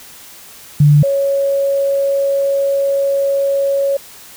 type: tone pair in turn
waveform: sine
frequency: 146.83 / 554.4 Hz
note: D3 / C#5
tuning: 0 / 0 cents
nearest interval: octave + major seventh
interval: 2300 cents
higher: second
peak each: -5 / -12 dBFS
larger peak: first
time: 0.8-1.03 / 1.03-3.97 s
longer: second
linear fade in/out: 5 ms
effects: white hiss -38 dBFS RMS until 4.36 s